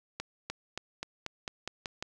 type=accelerating click train; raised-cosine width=0.2 ms; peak=-18 dBFS; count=9; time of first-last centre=0.2-2.025 s; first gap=300 ms; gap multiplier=0.92; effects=none